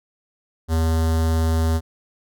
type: tone with notch filter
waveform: square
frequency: 81 Hz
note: E2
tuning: 30 cents flat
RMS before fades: -19 dBFS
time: 0.68-1.81 s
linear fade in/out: 50 ms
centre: 2400 Hz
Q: 1.3
effects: none